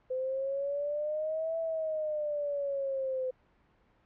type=exponential two-way sweep; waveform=sine; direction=up then down; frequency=510 to 659.3 to 510 Hz; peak=-30 dBFS; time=0.1-3.31 s; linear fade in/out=10 ms; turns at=1.58 s; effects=pink hiss -67 dBFS RMS until 4.05 s + low-pass 2000 Hz 12 dB/octave